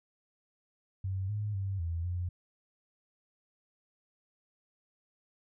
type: tone with pitch steps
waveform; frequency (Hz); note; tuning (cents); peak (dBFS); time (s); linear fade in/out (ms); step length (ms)
sine; 95.4 / 104.8 / 97.2 / 83.8 / 88.8; G2 / G#2 / G2 / E2 / F2; -47 / +16 / -14 / +29 / +29; -31; 1.04-2.29; 5; 250
effects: none